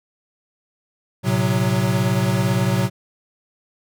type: chord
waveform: square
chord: F# diminished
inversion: first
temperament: equal with one note detuned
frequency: 112.9 / 130.81 / 185 Hz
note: A2 / C3 / F#3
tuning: +45 / 0 / 0 cents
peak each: -22 dBFS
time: 1.23-2.9 s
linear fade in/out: 50 ms
effects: none